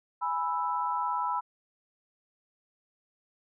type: chord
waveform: sine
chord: E major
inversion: first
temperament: equal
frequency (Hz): 830.6 / 987.8 / 1318.5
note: G#5 / B5 / E6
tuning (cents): 0 / 0 / 0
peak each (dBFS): -35 / -29 / -34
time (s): 0.21-1.41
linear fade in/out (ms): 20
effects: none